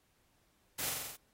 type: noise with echo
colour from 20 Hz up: white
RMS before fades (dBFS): -38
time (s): 0.78-0.9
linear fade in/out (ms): 10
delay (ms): 44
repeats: 6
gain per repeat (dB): -2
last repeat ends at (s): 1.164
effects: pink hiss -73 dBFS RMS until 1.33 s + AAC 48 kbps